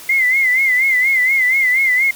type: tone with vibrato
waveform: sine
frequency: 2074 Hz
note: C7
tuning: 16 cents flat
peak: -11 dBFS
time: 0.09-2.11 s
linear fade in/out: 5 ms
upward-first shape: sine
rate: 4.2 Hz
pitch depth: 85 cents each way
effects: white hiss -36 dBFS RMS until 2.15 s